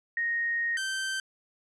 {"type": "tone pair in turn", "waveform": ["sine", "sawtooth"], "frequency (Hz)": [1864.7, 1554.9], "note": ["A#6", "G6"], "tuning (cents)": [0, -15], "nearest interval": "minor third", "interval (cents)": 315, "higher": "first", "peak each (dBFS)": -26, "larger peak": "neither", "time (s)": [[0.17, 0.77], [0.77, 1.2]], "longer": "first", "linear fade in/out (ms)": 2, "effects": ["resampled to 24000 Hz"]}